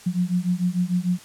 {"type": "beating tone pair", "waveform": "sine", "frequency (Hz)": [175.7, 182.4], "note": ["F3", "F#3"], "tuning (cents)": [11, -24], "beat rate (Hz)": 6.7, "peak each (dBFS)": -23, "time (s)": [0.06, 1.19], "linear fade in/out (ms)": 10, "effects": ["white hiss -46 dBFS RMS until 1.24 s", "low-pass 10000 Hz 12 dB/octave"]}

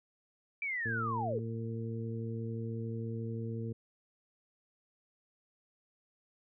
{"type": "linear sweep", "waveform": "sine", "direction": "down", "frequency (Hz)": [2349, 392], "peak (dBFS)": -33, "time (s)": [0.62, 1.39], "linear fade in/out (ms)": 2}
{"type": "harmonic tone", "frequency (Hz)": 113.9, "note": "A#2", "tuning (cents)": -40, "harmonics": [1, 2, 3, 4], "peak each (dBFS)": [-37, -41, -47, -44], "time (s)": [0.85, 3.73], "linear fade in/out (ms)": 10}
{"effects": []}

